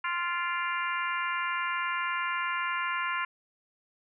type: harmonic tone with a mistuned harmonic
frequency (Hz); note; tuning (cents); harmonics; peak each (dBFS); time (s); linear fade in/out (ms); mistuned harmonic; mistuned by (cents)
348.2; F4; -5; 3 / 4 / 5 / 6 / 7 / 8; -32 / -34 / -36 / -38 / -39 / -40; 0.04-3.25; 5; 7; -43
effects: none